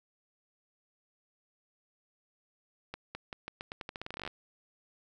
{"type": "accelerating click train", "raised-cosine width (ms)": 0.3, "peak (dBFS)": -23, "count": 20, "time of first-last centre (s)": [2.94, 4.276], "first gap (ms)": 210, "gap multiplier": 0.85, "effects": []}